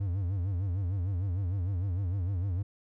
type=tone with vibrato; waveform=triangle; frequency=93 Hz; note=F#2; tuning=9 cents sharp; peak=-26 dBFS; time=0-2.63 s; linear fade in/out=10 ms; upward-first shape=sine; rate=6.6 Hz; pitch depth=150 cents each way; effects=none